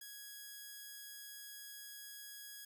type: tone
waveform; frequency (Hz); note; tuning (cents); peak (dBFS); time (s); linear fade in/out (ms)
5% pulse; 1661.2; G#6; 0; -38; 0.01-2.65; 5
effects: none

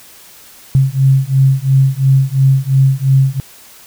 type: beating tone pair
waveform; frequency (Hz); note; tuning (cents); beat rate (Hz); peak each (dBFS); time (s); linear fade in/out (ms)
sine; 133.1 / 136; C3 / C#3; +30 / -33; 2.9; -11; 0.75-3.4; 0
effects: white hiss -40 dBFS RMS until 3.86 s

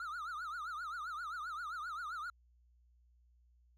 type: tone with vibrato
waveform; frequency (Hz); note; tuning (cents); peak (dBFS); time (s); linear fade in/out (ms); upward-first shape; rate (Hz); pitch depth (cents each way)
triangle; 1318.5; E6; 0; -38; 0-2.3; 2; triangle; 7.6; 210
effects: added 60 Hz sine -65 dBFS peak until 3.77 s

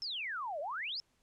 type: exponential two-way sweep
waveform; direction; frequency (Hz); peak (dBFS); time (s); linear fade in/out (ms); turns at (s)
sine; down then up; 5440 to 554.4 to 5440; -36; 0.02-1; 0; 0.6
effects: pink hiss -74 dBFS RMS until 1.22 s + low-pass 10000 Hz 12 dB/octave

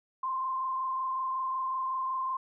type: tone with frequency modulation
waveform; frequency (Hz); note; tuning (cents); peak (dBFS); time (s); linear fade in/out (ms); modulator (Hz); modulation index
sine; 1046.5; C6; 0; -29; 0.23-2.37; 5; 25.4; 0.78
effects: none

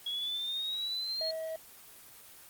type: exponential sweep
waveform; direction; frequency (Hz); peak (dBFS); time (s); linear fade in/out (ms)
sine; up; 3322 to 4300; -32; 0.06-1.31; 5
type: tone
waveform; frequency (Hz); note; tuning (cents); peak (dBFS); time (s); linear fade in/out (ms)
triangle; 642; E5; -46; -33; 1.21-1.56; 2
effects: white hiss -53 dBFS RMS until 2.49 s + Opus 24 kbps

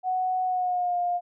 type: tone with pitch glide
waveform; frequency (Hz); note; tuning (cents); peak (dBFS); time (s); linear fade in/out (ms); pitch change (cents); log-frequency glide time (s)
sine; 741 to 707.1; F#5 to F5; +2 to +21; -23; 0.03-1.21; 50; -81; 0.44-0.97
effects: none

